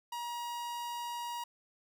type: tone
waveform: 45% pulse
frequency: 953 Hz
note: A#5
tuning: 38 cents sharp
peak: -37 dBFS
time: 0.12-1.44 s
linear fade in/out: 5 ms
effects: none